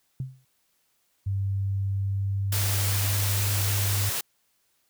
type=tone with exponential decay; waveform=sine; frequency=130.81 Hz; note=C3; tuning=in tune; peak=-25 dBFS; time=0.2-0.45 s; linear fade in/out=2 ms; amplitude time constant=53 ms
type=tone with pitch glide; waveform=sine; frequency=98 to 99.89 Hz; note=G2 to G2; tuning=0 to +33 cents; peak=-24 dBFS; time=1.26-4.1 s; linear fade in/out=10 ms; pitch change=+33 cents; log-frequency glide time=1.92-3.58 s
type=noise; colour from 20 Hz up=white; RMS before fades=-29 dBFS; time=2.52-4.21 s; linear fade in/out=5 ms
effects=white hiss -70 dBFS RMS until 4.89 s